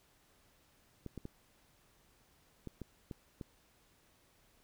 clicks, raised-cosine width 3 ms, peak -30 dBFS, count 7, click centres 1.063 / 1.177 / 1.254 / 2.673 / 2.817 / 3.112 / 3.412 s, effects pink hiss -69 dBFS RMS until 4.63 s

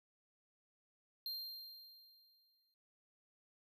square tone with exponential decay, 4186 Hz, C8, in tune, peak -40 dBFS, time 1.26-2.74 s, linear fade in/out 1 ms, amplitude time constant 320 ms, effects none

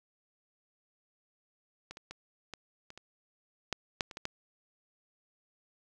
clicks, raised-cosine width 0.2 ms, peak -26 / -29 / -26 / -24 / -30 / -30 / -14 / -12 / -28 / -23 / -17 dBFS, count 11, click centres 1.91 / 1.971 / 2.11 / 2.537 / 2.904 / 2.976 / 3.727 / 4.008 / 4.112 / 4.171 / 4.254 s, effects none

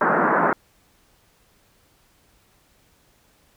white band-pass noise, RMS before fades -19 dBFS, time 0.01-0.53 s, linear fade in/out 2 ms, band 160 to 1600 Hz, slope 48 dB/octave, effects pink hiss -60 dBFS RMS until 3.56 s

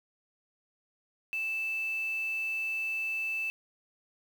sine tone with quantisation, 2640 Hz, E7, 2 cents sharp, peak -30 dBFS, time 1.33-3.5 s, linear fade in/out 0 ms, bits 8, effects none

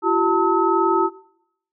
sine tone cluster, 341 / 382.5 / 894 / 1284 Hz, F4 / G4 / A5 / E6, -41 / -42 / +27 / -46 cents, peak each -21 dBFS, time 0.02-1.1 s, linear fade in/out 50 ms, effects noise-tail reverb RT60 0.7 s tail -17 dB re dry

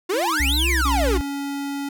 45% pulse exponential two-way sweep, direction up then down, 336.4 to 4148 to 336.4 Hz, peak -20 dBFS, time 0.09-1.18 s, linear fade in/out 10 ms, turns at 0.55 s
square tone with vibrato, 309.4 Hz, D#4, 10 cents flat, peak -28 dBFS, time 0.13-0.82 s, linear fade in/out 10 ms, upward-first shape triangle, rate 2.2 Hz, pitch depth 240 cents each way
sine tone with pitch glide, 65.6 to 59.81 Hz, C2 to A#1, +5 to +45 cents, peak -20 dBFS, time 0.4-1.21 s, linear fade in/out 0 ms, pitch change -160 cents, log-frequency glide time 0.74-1 s
square tone, 280.8 Hz, C#4, 22 cents sharp, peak -26 dBFS, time 0.85-1.89 s, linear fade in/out 5 ms
effects none

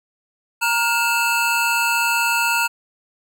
square tone cluster, 931 / 1419 / 2637 Hz, A#5 / F6 / E7, -2 / +27 / 0 cents, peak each -22 dBFS, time 0.61-2.68 s, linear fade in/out 20 ms, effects none

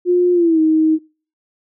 sine tone with pitch glide, 356.1 to 315.4 Hz, F4 to D#4, +34 to +24 cents, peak -10 dBFS, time 0.05-0.99 s, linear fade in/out 50 ms, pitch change -210 cents, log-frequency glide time 0.33-0.6 s, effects noise-tail reverb RT60 0.4 s tail -23 dB re dry

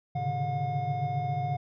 triangle tone cluster, 107.7 / 133.9 / 141.8 / 148.5 / 719 Hz, A2 / C3 / C#3 / D3 / F#5, -37 / +40 / +40 / +20 / -50 cents, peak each -35 / -31 / -36 / -34 / -29 dBFS, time 0.15-1.57 s, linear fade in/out 10 ms, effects resampled to 11025 Hz

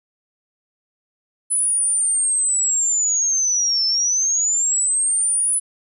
sine linear two-way sweep, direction down then up, 10060 to 5274 to 10060 Hz, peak -16 dBFS, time 1.5-5.6 s, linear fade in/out 20 ms, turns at 3.86 s, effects none

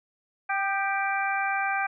harmonic tone with a mistuned harmonic, 392 Hz, G4, in tune, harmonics 2 / 3 / 4 / 5 / 6, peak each -28 / -33 / -29 / -38 / -32 dBFS, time 0.49-1.87 s, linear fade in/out 10 ms, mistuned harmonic 3, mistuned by +35 cents, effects none

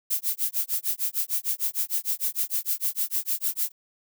violet noise with tremolo, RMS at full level -24 dBFS, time 0.1-3.72 s, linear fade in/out 10 ms, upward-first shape sine, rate 6.6 Hz, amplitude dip 100%, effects none

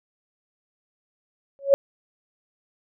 sine tone with exponential growth, 554.4 Hz, C#5, in tune, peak -8 dBFS, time 1.59-1.74 s, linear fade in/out 0 ms, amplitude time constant 31 ms, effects none

